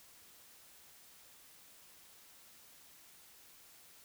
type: silence
effects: white hiss -60 dBFS RMS until 4.04 s